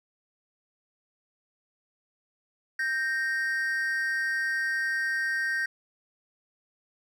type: tone pair together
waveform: triangle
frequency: 1567.4 / 1857 Hz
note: G6 / A#6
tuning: -1 / -7 cents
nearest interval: minor third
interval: 294 cents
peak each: -27 dBFS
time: 2.79-5.66 s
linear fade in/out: 5 ms
effects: none